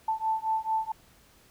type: beating tone pair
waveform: sine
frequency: 880 / 884.5 Hz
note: A5 / A5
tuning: 0 / +9 cents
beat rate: 4.5 Hz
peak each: -29 dBFS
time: 0.08-0.92 s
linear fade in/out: 5 ms
effects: pink hiss -59 dBFS RMS until 1.5 s